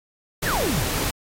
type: noise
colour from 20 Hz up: pink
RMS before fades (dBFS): -25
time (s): 0.42-1.11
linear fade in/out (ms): 10
type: exponential sweep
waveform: sine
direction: down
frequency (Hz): 2093 to 77.4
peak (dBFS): -23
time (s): 0.45-0.86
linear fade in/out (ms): 20
effects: AAC 48 kbps